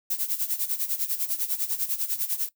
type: noise with tremolo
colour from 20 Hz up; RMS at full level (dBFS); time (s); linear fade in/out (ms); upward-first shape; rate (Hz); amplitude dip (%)
violet; -25; 0.1-2.49; 5; sine; 10; 80
effects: noise-tail reverb RT60 0.1 s tail -17 dB re dry